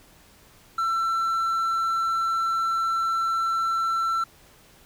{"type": "tone", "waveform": "triangle", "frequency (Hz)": 1342, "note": "E6", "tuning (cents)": 31, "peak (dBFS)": -20, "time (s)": [0.78, 4.24], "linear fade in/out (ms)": 5, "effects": ["pink hiss -54 dBFS RMS until 4.85 s"]}